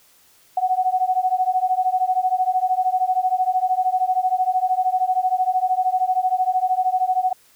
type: beating tone pair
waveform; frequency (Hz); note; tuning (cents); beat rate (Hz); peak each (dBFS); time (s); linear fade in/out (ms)
sine; 736 / 749; F#5 / F#5; -9 / +21; 13; -20 / -20; 0.57-7.33; 5
effects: white hiss -55 dBFS RMS until 7.55 s